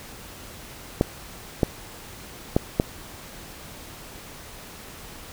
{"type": "clicks", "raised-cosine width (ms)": 2, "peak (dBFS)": -4, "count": 4, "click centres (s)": [1.011, 1.632, 2.565, 2.799], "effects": ["pink hiss -42 dBFS RMS until 5.32 s"]}